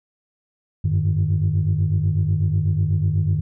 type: tone cluster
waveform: sine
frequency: 92.4 / 100.5 / 152.3 Hz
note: F#2 / G2 / D#3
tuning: -2 / +44 / -37 cents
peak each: -20 dBFS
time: 0.84-3.41 s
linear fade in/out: 10 ms
effects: tanh soft clip ceiling -11 dBFS